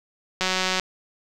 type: click train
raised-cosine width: 0.2 ms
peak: -6 dBFS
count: 73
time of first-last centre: 0.41-0.797 s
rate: 186 Hz
effects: none